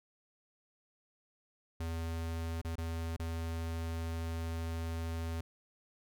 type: tone with dropouts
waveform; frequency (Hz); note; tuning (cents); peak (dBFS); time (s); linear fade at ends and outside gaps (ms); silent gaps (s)
square; 82.41; E2; 0; -36; 1.8-5.41; 5; 2.615-2.647 / 2.756-2.781 / 3.165-3.196
effects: none